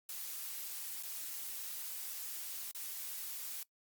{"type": "noise with dropouts", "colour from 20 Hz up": "blue", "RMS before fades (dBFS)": -43, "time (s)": [0.09, 3.63], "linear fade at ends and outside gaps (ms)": 2, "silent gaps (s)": [[1.027, 1.033], [2.713, 2.748]], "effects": ["noise-tail reverb RT60 0.1 s tail -21 dB re dry", "Opus 48 kbps"]}